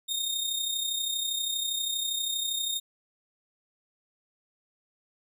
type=tone with amplitude modulation; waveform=sawtooth; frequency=3684 Hz; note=A#7; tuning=21 cents flat; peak=-23 dBFS; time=0.08-2.8 s; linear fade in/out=20 ms; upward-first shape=sine; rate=32.5 Hz; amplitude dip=50%; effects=none